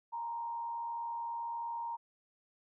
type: tone with frequency modulation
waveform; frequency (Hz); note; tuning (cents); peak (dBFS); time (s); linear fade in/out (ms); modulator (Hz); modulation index
sine; 932.3; A#5; 0; -36; 0.12-1.97; 20; 86.1; 0.38
effects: none